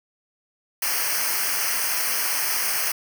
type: noise with comb filter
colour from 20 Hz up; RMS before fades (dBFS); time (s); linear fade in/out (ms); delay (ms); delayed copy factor
white; -24; 0.82-2.92; 5; 0.27; -0.95
effects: none